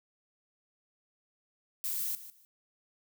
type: noise with echo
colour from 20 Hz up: violet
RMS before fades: -34 dBFS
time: 1.84-2.15 s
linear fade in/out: 0 ms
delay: 150 ms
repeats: 2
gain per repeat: -14 dB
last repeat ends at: 2.45 s
effects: none